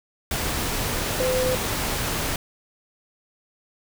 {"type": "tone in noise", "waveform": "sine", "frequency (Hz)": 510, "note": "C5", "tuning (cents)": -44, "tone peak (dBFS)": -21, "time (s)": [1.2, 1.55], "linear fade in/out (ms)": 2, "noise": "pink", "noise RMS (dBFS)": -26, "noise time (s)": [0.31, 2.36], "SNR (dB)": 2, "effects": []}